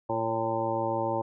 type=harmonic tone with a mistuned harmonic; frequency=113.3 Hz; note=A#2; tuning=49 cents flat; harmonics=1 / 2 / 3 / 4 / 5 / 7 / 8 / 9; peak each=-37 / -40 / -33 / -39 / -31 / -34 / -32 / -40 dBFS; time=0.09-1.22 s; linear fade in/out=10 ms; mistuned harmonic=5; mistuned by=-20 cents; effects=none